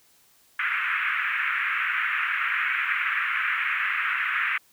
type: band-pass noise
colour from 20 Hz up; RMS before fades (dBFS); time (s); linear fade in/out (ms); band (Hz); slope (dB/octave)
pink; -26; 0.59-4.58; 5; 1300 to 2500; 48
effects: white hiss -60 dBFS RMS until 4.72 s